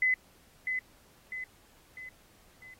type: tone with echo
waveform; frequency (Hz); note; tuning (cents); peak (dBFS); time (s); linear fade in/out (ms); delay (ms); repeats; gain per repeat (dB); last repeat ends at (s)
sine; 2022; B6; +40; -23; 0.02-0.14; 2; 650; 4; -6; 2.74
effects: pink hiss -62 dBFS RMS until 2.79 s + AAC 48 kbps